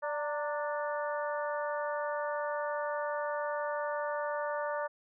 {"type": "harmonic tone with a mistuned harmonic", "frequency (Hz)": 293.7, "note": "D4", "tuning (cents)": 0, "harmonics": [2, 3, 4, 5, 6], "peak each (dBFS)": [-34, -38, -40, -42, -44], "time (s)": [0.02, 4.88], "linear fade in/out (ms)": 20, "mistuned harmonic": 3, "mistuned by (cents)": 60, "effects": []}